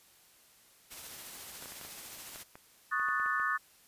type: noise with tremolo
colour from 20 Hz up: white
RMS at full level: -45 dBFS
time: 0.9-2.44 s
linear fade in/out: 20 ms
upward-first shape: sine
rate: 14 Hz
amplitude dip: 25%
type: clicks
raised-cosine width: 0.5 ms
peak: -33 dBFS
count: 12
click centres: 1.625 / 1.658 / 1.721 / 1.813 / 1.85 / 2.359 / 2.555 / 2.997 / 3.086 / 3.199 / 3.261 / 3.399 s
type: chord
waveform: sine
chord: D# half-diminished seventh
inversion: third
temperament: equal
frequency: 1108.7 / 1244.5 / 1480 / 1760 Hz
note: C#6 / D#6 / F#6 / A6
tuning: 0 / 0 / 0 / 0 cents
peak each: -36 / -34 / -35 / -33 dBFS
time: 2.91-3.58 s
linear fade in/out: 20 ms
effects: white hiss -62 dBFS RMS until 3.87 s + resampled to 32000 Hz